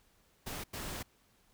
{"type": "noise bursts at uneven times", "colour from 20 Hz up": "pink", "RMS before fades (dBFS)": -41, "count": 2, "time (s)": [[0.46, 0.64], [0.73, 1.03]], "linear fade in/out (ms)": 10, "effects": ["pink hiss -69 dBFS RMS until 1.53 s"]}